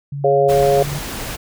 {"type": "tone with pitch glide", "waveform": "sine", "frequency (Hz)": [141.2, 143.67], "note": ["C#3", "D3"], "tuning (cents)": [32, -38], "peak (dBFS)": -23, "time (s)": [0.12, 0.99], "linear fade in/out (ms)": 5, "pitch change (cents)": 30, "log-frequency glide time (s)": [0.25, 0.71]}
{"type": "chord", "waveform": "sine", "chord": "Db major", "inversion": "second", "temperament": "equal", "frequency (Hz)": [415.3, 554.4, 698.5], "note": ["Ab4", "Db5", "F5"], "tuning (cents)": [0, 0, 0], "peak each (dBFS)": [-15, -15, -17], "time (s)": [0.24, 0.83], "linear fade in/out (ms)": 5}
{"type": "noise", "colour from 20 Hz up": "pink", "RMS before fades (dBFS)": -27, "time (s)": [0.48, 1.37], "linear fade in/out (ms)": 20}
{"effects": []}